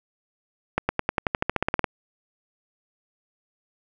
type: accelerating click train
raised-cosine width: 0.5 ms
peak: -6 dBFS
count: 15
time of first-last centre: 0.78-1.842 s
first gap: 110 ms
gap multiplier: 0.94
effects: none